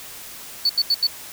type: tone bursts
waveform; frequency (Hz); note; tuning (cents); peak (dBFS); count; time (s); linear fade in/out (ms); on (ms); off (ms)
triangle; 4468; C#8; +13; -13; 4; 0.65-1.07; 5; 45; 80
effects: tanh soft clip ceiling -9 dBFS + white hiss -38 dBFS RMS until 1.32 s